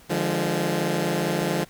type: chord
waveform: 15% pulse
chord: D diminished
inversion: none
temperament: equal with one note detuned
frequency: 150 / 174.61 / 207.7 Hz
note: D3 / F3 / Ab3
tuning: +37 / 0 / 0 cents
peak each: -21 / -19 / -23 dBFS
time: 0.09-1.65 s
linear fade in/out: 20 ms
effects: pink hiss -52 dBFS RMS until 1.69 s